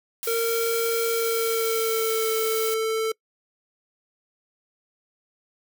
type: noise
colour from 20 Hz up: blue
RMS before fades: -31 dBFS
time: 0.23-2.74 s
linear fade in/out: 0 ms
type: tone with pitch glide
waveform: square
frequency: 460 to 443.3 Hz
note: A#4 to A4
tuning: -23 to +13 cents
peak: -23 dBFS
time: 0.27-3.12 s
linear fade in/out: 5 ms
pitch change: -64 cents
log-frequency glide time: 1.09-2.29 s
effects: noise-tail reverb RT60 0.1 s tail -25 dB re dry